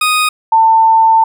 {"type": "tone pair in turn", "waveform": ["20% pulse", "sine"], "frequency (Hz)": [1244.5, 894.9], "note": ["D#6", "A5"], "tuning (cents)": [0, 29], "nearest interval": "tritone", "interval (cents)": 571, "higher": "first", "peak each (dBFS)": -5, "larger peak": "neither", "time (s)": [[0.01, 0.29], [0.52, 1.24]], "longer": "second", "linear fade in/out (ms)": 5, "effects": []}